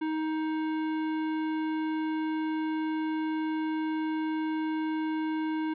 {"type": "tone with hard clipping", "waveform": "triangle", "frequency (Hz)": 313.9, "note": "D#4", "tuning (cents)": 15, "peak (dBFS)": -30, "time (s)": [0.01, 5.74], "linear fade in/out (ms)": 10, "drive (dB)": 18, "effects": ["resampled to 11025 Hz"]}